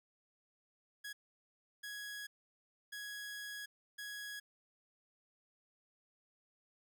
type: tone bursts at uneven times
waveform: sawtooth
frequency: 1665 Hz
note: G#6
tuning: 4 cents sharp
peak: -40 dBFS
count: 4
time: 1.04-1.13 / 1.83-2.27 / 2.92-3.66 / 3.98-4.4 s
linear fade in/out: 10 ms
effects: none